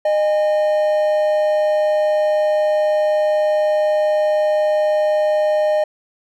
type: tone pair together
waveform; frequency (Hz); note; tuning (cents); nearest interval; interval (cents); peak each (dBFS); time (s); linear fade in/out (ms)
triangle; 612 / 817.5; D#5 / G#5; -29 / -28; perfect fourth; 501; -12 / -23; 0.05-5.84; 5
effects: none